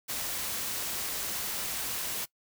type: noise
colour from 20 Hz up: white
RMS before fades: -34 dBFS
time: 0.08-2.26 s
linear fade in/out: 20 ms
effects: noise-tail reverb RT60 0.1 s tail -22 dB re dry